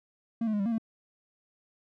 triangle tone with pitch steps, 229.2 / 216.4 / 207 / 196.6 / 233.1 / 224 Hz, A#3 / A3 / G#3 / G3 / A#3 / A3, -29 / -29 / -5 / +5 / 0 / +31 cents, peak -24 dBFS, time 0.41-0.782 s, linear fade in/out 5 ms, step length 62 ms, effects none

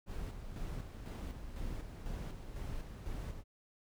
brown noise with tremolo, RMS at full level -41 dBFS, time 0.06-3.44 s, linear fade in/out 50 ms, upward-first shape square, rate 2 Hz, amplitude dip 45%, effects none

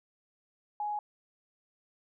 sine tone, 835 Hz, G#5, 9 cents sharp, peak -31 dBFS, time 0.8-0.99 s, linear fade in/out 2 ms, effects none

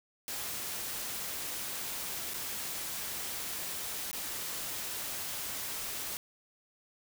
white noise with dropouts, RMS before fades -38 dBFS, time 0.28-6.17 s, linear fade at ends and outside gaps 0 ms, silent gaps 2.336-2.342 / 4.114-4.13 s, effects none

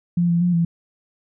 sine tone with pitch steps, 173.4 / 170.6 / 176.8 / 168.6 Hz, F3 / F3 / F3 / E3, -12 / -40 / +22 / +39 cents, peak -15 dBFS, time 0.17-0.65 s, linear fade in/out 5 ms, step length 120 ms, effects none

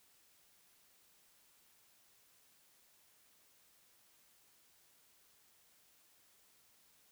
silence, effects white hiss -69 dBFS RMS until 7.11 s

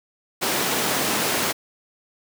pink high-pass noise, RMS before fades -23 dBFS, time 0.41-1.53 s, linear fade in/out 20 ms, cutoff 240 Hz, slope 12 dB/octave, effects none

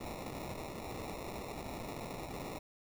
white noise with sample-and-hold, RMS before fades -43 dBFS, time 0-2.59 s, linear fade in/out 10 ms, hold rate 1575 Hz, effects none

